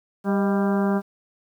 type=harmonic tone with a mistuned harmonic; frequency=197.8 Hz; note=G3; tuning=16 cents sharp; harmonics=1 / 2 / 3 / 4 / 5 / 6 / 7 / 8; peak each=-20 / -26 / -30 / -32 / -34 / -36 / -37 / -38 dBFS; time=0.24-1.02 s; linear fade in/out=50 ms; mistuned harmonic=3; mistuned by=+65 cents; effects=9-bit